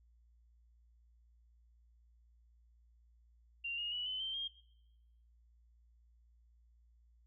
sine tone with pitch steps, 2772 / 2857 / 2944 / 3033 / 3126 / 3221 Hz, F7 / F7 / F#7 / F#7 / G7 / G7, -14 / +39 / -9 / +42 / -6 / +46 cents, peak -37 dBFS, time 3.64-4.48 s, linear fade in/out 10 ms, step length 140 ms, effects noise-tail reverb RT60 1.0 s tail -21 dB re dry + added 58 Hz sine -64 dBFS peak until 7.26 s

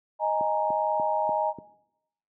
sine chord, D# suspended fourth, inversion none, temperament equal, 622.3 / 830.6 / 932.3 Hz, D#5 / G#5 / A#5, 0 / 0 / 0 cents, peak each -27 dBFS, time 0.19-1.54 s, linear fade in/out 50 ms
click train, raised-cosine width 3 ms, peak -23 dBFS, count 5, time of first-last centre 0.41-1.586 s, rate 3.4 Hz
effects noise-tail reverb RT60 0.8 s tail -18 dB re dry + high-pass 200 Hz 12 dB/octave

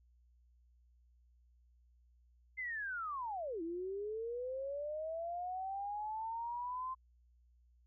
sine linear two-way sweep, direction down then up, 2093 to 323.4 to 1046 Hz, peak -38 dBFS, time 2.57-6.95 s, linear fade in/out 20 ms, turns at 3.62 s, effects added 60 Hz sine -65 dBFS peak until 7.86 s

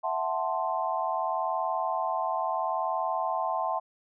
sine chord, F# half-diminished seventh, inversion third, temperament equal, 659.3 / 740 / 880 / 1046.5 Hz, E5 / F#5 / A5 / C6, 0 / 0 / 0 / 0 cents, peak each -32 dBFS, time 0.03-3.8 s, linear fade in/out 20 ms, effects none

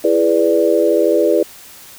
sine chord, E dominant seventh, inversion none, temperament equal with one note detuned, 333.7 / 415.3 / 493.9 / 587.3 Hz, E4 / G#4 / B4 / D5, +21 / 0 / 0 / 0 cents, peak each -16 dBFS, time 0.04-1.43 s, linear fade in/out 5 ms, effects white hiss -39 dBFS RMS until 1.98 s

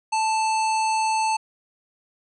harmonic tone with a mistuned harmonic, 880 Hz, A5, in tune, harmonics 1 / 3 / 5 / 7 / 9 / 10, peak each -20 / -30 / -34 / -37 / -39 / -40 dBFS, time 0.12-1.37 s, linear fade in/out 10 ms, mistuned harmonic 7, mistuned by +38 cents, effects none

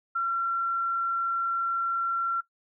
sine tone, 1363 Hz, F6, 43 cents flat, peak -24 dBFS, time 0.15-2.41 s, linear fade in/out 10 ms, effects noise-tail reverb RT60 0.1 s tail -18 dB re dry

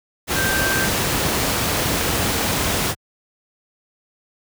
sine tone in noise, 1568 Hz, G6, in tune, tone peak -21 dBFS, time 0.34-0.89 s, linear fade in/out 50 ms, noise pink, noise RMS -20 dBFS, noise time 0.27-2.95 s, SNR -4 dB, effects high-pass 60 Hz 12 dB/octave

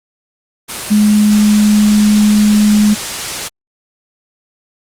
sine tone in noise, 210 Hz, G#3, 19 cents sharp, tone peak -6 dBFS, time 0.9-2.95 s, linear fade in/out 20 ms, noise white, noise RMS -20 dBFS, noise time 0.68-3.49 s, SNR +11 dB, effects low-pass 10000 Hz 12 dB/octave + Opus 32 kbps

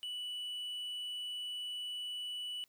triangle tone, 2960 Hz, F#7, in tune, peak -37 dBFS, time 0.03-2.64 s, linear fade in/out 0 ms, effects white hiss -73 dBFS RMS until 2.68 s

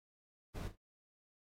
brown noise with echo, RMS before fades -42 dBFS, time 0.54-0.69 s, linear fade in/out 20 ms, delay 37 ms, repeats 2, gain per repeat -11 dB, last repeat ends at 0.764 s, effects AAC 48 kbps

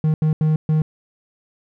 triangle tone bursts at uneven times, 155.56 Hz, D#3, in tune, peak -12 dBFS, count 4, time 0.04-0.14 / 0.22-0.33 / 0.41-0.56 / 0.69-0.82 s, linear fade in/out 2 ms, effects none

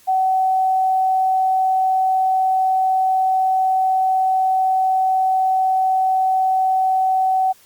sine tone, 756 Hz, F#5, 37 cents sharp, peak -14 dBFS, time 0.07-7.53 s, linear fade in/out 20 ms, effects white hiss -51 dBFS RMS until 7.65 s + Opus 48 kbps

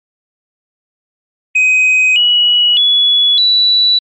sine tone with pitch steps, 2516 / 2924 / 3397 / 3948 Hz, D#7 / F#7 / G#7 / B7, +19 / -21 / +38 / -1 cents, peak -4 dBFS, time 1.55-3.99 s, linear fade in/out 10 ms, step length 610 ms, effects tanh soft clip ceiling -6 dBFS + MP3 32 kbps

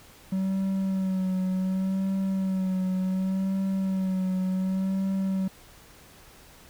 triangle tone with vibrato, 189.3 Hz, F#3, 40 cents sharp, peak -22 dBFS, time 0.32-5.48 s, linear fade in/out 5 ms, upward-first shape sine, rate 0.68 Hz, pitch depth 31 cents each way, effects pink hiss -52 dBFS RMS until 6.69 s

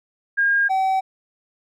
sine / triangle tone pair in turn, 1619 / 764.1 Hz, G#6 / G5, -45 / -44 cents, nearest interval octave + minor second, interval 1299 cents, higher first, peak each -15 dBFS, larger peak neither, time 0.37-0.69 / 0.69-1.01 s, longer neither, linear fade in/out 20 ms, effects none

